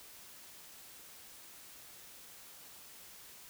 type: silence
effects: white hiss -54 dBFS RMS until 3.49 s

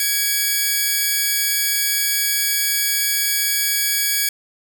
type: tone pair together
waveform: 5% pulse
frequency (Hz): 1667.4 / 2282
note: G#6 / C#7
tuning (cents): +6 / +50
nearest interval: perfect fourth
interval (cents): 544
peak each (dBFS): -10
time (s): 0-4.29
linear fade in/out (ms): 2
effects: none

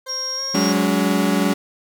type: tone with pitch glide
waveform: 20% pulse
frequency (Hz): 523.3 to 536.8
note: C5 to C5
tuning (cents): 0 to +44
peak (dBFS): -28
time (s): 0.06-0.86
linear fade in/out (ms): 10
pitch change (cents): +44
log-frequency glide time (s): 0.36-0.41
type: tone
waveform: sine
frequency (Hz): 5588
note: F8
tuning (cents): 0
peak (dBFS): -23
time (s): 0.08-0.73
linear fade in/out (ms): 20
type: chord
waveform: 35% pulse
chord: F# suspended second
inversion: none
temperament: equal with one note detuned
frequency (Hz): 185 / 207.7 / 284.5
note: F#3 / G#3 / C#4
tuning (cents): 0 / 0 / +45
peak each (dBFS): -19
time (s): 0.54-1.54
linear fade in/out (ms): 10
effects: none

